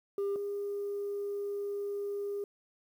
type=tone pair in turn; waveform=sine; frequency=399.7 / 404.8 Hz; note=G4 / G#4; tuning=+34 / -44 cents; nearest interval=unison; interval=22 cents; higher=second; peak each=-27 / -32 dBFS; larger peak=first; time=0.18-0.36 / 0.36-2.44 s; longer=second; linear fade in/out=2 ms; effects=tanh soft clip ceiling -29 dBFS + 10-bit